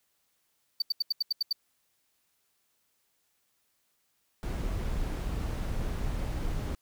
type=tone bursts; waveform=triangle; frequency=4594 Hz; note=D8; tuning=39 cents flat; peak=-23 dBFS; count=8; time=0.8-1.528 s; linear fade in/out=5 ms; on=21 ms; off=80 ms
type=noise; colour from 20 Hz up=brown; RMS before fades=-32 dBFS; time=4.43-6.75 s; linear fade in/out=0 ms
effects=white hiss -74 dBFS RMS until 6.81 s